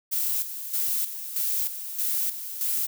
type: noise with tremolo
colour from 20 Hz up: violet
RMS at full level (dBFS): -26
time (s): 0.11-2.87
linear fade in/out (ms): 20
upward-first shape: square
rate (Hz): 1.6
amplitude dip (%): 65
effects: none